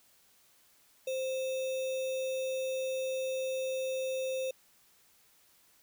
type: tone with sample-and-hold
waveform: sine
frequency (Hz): 523.3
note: C5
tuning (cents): 0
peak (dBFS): -31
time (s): 1.07-4.51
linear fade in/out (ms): 5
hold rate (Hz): 3150
effects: white hiss -65 dBFS RMS until 5.82 s